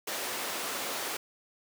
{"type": "high-pass noise", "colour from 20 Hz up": "pink", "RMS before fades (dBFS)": -35, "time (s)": [0.07, 1.17], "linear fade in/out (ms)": 5, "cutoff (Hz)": 430, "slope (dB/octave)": 12, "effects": []}